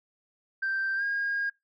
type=tone with pitch glide; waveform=sine; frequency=1568 to 1626.1 Hz; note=G6 to G#6; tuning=0 to -37 cents; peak=-25 dBFS; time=0.62-1.5 s; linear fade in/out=10 ms; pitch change=+63 cents; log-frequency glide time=0.96-1.03 s; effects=noise-tail reverb RT60 0.2 s tail -24 dB re dry + tanh soft clip ceiling -23 dBFS